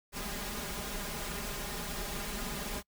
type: noise with comb filter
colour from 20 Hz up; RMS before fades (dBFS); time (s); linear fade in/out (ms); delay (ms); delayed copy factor
pink; -38; 0.12-2.83; 50; 4.9; +0.9
effects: noise-tail reverb RT60 0.1 s tail -26 dB re dry